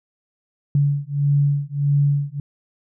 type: beating tone pair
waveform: sine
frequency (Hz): 142.1 / 143.7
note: C#3 / D3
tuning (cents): +43 / -37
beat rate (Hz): 1.6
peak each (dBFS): -19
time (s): 0.75-2.4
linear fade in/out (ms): 2
effects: none